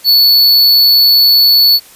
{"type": "tone", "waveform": "square", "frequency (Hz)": 4435, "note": "C#8", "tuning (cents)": 0, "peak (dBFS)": -5, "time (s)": [0.04, 1.8], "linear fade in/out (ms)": 50, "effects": ["white hiss -39 dBFS RMS until 1.95 s", "resampled to 32000 Hz"]}